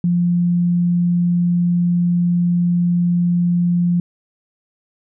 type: tone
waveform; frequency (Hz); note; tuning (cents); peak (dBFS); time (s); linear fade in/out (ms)
sine; 174.61; F3; 0; -13; 0.04-4; 2
effects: none